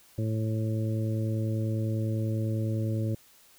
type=harmonic tone; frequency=110 Hz; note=A2; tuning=in tune; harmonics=1 / 2 / 3 / 4 / 5; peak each=-27 / -35 / -36 / -43 / -40 dBFS; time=0.18-3.15 s; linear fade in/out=5 ms; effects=white hiss -58 dBFS RMS until 3.58 s